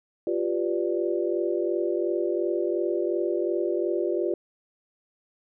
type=chord; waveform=sine; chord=G dominant seventh; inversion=third; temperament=equal with one note detuned; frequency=349.2 / 392 / 497.3 / 587.3 Hz; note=F4 / G4 / B4 / D5; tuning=0 / 0 / +12 / 0 cents; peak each=-26 / -29 / -32 / -31 dBFS; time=0.27-4.34 s; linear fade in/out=2 ms; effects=none